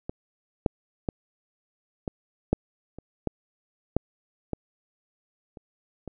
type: clicks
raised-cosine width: 2 ms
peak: -18 / -7 / -13 / -16 / -7 / -27 / -12 / -8 / -15 / -29 / -23 dBFS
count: 11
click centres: 0.095 / 0.662 / 1.088 / 2.078 / 2.53 / 2.986 / 3.273 / 3.966 / 4.533 / 5.572 / 6.077 s
effects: none